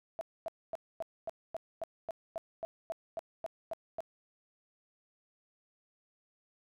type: tone bursts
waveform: sine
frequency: 659 Hz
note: E5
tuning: 1 cent flat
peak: -34 dBFS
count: 15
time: 0.19-4.005 s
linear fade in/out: 0 ms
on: 21 ms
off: 250 ms
effects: none